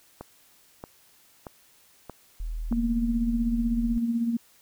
click train, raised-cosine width 1 ms, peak -23 dBFS, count 5, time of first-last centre 0.21-2.726 s, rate 1.59 Hz
sine tone, 40.22 Hz, E1, 42 cents flat, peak -29 dBFS, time 2.4-3.98 s, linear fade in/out 0 ms
sine tone with tremolo, 233.1 Hz, A#3, in tune, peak -21 dBFS, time 2.71-4.37 s, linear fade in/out 5 ms, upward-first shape sine, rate 16 Hz, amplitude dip 50%
effects white hiss -59 dBFS RMS until 4.61 s

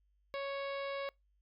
harmonic tone, 554.4 Hz, C#5, in tune, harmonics 1 / 2 / 3 / 4 / 5 / 6 / 7 / 8 / 9, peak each -38 / -44 / -50 / -47 / -53 / -56 / -53 / -59 / -60 dBFS, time 0.34-1.09 s, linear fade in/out 0 ms, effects noise-tail reverb RT60 0.2 s tail -26 dB re dry + added 50 Hz sine -70 dBFS peak until 1.41 s

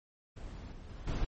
brown noise with level steps, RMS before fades -44 / -48 / -45 / -33 dBFS, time 0.36-1.25 s, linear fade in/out 10 ms, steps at 0.72 / 0.89 / 1.07 s, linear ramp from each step 5 ms, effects MP3 32 kbps

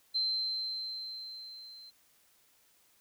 sine tone with level ramp, 4108 Hz, C8, 33 cents flat, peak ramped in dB -27 to -49 dBFS, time 0.14-1.91 s, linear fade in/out 20 ms, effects white hiss -67 dBFS RMS until 3 s

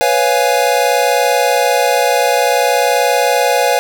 square chord, C# dominant seventh, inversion third, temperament equal, 493.9 / 554.4 / 698.5 / 830.6 Hz, B4 / C#5 / E#5 / G#5, 0 / 0 / 0 / 0 cents, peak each -17 dBFS, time 0.01-3.79 s, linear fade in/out 0 ms, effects none

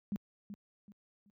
sine tone with echo, 203.4 Hz, G#3, 36 cents flat, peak -32 dBFS, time 0.12-0.16 s, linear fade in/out 0 ms, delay 380 ms, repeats 3, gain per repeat -10 dB, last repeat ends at 1.3 s, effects high-pass 80 Hz 12 dB/octave

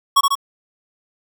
square tone with echo, 1108.7 Hz, C#6, in tune, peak -10 dBFS, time 0.16-0.21 s, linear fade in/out 10 ms, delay 72 ms, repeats 2, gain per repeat -3 dB, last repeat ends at 0.354 s, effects none

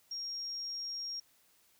sine tone, 5580 Hz, F8, 2 cents flat, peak -37 dBFS, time 0.11-1.2 s, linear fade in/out 5 ms, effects white hiss -68 dBFS RMS until 1.79 s

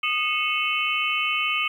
sine tone cluster, 1232 / 2184 / 2551 / 2691 / 3019 Hz, D#6 / C#7 / D#7 / E7 / F#7, -17 / -26 / +43 / +35 / +34 cents, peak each -28 dBFS, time 0.03-1.68 s, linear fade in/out 5 ms, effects 9-bit

